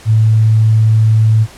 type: tone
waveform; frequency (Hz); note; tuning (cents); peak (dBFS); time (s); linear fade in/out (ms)
sine; 110; A2; 0; -6; 0.05-1.47; 50
effects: pink hiss -37 dBFS RMS until 1.57 s + low-pass 10000 Hz 12 dB/octave